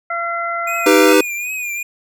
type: harmonic tone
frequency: 682 Hz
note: F5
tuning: 41 cents flat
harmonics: 1 / 2 / 3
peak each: -24 / -21 / -26 dBFS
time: 0.1-1.13 s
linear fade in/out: 5 ms
type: tone with vibrato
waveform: square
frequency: 2454 Hz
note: D#7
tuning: 25 cents flat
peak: -22 dBFS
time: 0.67-1.83 s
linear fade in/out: 5 ms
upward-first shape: triangle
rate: 2.6 Hz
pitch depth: 78 cents each way
type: chord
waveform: square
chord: Eb augmented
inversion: none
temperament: equal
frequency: 311.1 / 392 / 493.9 Hz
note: Eb4 / G4 / B4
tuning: 0 / 0 / 0 cents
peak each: -14 dBFS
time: 0.86-1.21 s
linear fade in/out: 5 ms
effects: none